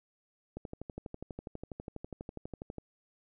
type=click train; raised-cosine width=2 ms; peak=-27 dBFS; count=28; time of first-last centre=0.57-2.783 s; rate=12.2 Hz; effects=none